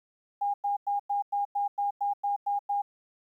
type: tone bursts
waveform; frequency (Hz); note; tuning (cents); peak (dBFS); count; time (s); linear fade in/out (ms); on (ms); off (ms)
sine; 811; G#5; -41; -25; 11; 0.41-2.82; 10; 130; 98
effects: 11-bit